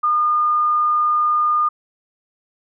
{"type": "tone", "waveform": "sine", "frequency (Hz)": 1216, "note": "D#6", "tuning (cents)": -40, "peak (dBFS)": -14, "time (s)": [0.03, 1.69], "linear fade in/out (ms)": 10, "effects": []}